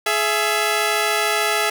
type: tone pair together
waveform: 10% pulse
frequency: 421.4 / 668.9 Hz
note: G#4 / E5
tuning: +25 / +25 cents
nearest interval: minor sixth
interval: 800 cents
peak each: -12 dBFS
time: 0.06-1.7 s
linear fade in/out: 5 ms
effects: none